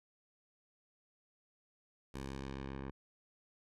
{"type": "tone with low-pass filter sweep", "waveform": "10% pulse", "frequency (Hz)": 67.5, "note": "C#2", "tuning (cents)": -45, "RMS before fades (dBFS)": -44, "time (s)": [2.14, 2.91], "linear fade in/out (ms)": 5, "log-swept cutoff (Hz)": [12000, 1700], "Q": 0.77, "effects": []}